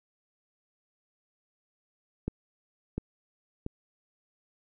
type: clicks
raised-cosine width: 3 ms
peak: -17 / -18 / -21 dBFS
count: 3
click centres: 2.28 / 2.98 / 3.664 s
effects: none